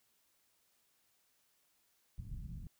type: low-pass noise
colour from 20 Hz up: pink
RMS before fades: -45 dBFS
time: 2.18-2.67 s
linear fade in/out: 2 ms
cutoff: 160 Hz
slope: 24 dB/octave
effects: white hiss -75 dBFS RMS until 2.79 s